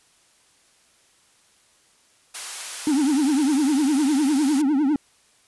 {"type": "high-pass noise", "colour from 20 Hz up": "white", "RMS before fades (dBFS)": -32, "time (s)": [2.34, 4.62], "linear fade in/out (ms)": 10, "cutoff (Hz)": 750, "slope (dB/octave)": 12}
{"type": "tone with vibrato", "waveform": "triangle", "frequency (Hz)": 285.6, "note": "D4", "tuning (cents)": -48, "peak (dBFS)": -15, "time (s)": [2.87, 4.96], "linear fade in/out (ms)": 2, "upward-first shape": "triangle", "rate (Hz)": 9.9, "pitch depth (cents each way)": 200}
{"effects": ["white hiss -59 dBFS RMS until 5.47 s", "resampled to 24000 Hz"]}